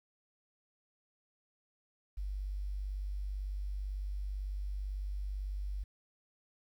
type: tone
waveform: sine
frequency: 49 Hz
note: G1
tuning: in tune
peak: -35 dBFS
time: 2.17-5.84 s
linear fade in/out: 10 ms
effects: 11-bit